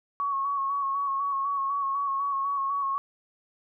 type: tone with vibrato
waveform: sine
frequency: 1108.7 Hz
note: C#6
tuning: in tune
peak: -25 dBFS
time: 0.2-2.98 s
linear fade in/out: 0 ms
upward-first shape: square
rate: 4 Hz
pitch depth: 27 cents each way
effects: none